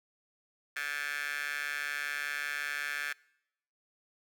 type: tone with high-pass filter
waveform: 15% pulse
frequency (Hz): 145.2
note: D3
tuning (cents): -19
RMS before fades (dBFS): -36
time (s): 0.76-3.13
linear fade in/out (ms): 5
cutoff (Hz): 1800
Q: 7.3
effects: noise-tail reverb RT60 0.8 s tail -24 dB re dry